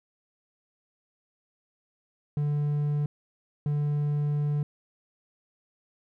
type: tone bursts at uneven times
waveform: triangle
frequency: 146.83 Hz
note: D3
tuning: in tune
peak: -22 dBFS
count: 2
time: 2.37-3.06 / 3.66-4.63 s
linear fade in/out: 2 ms
effects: none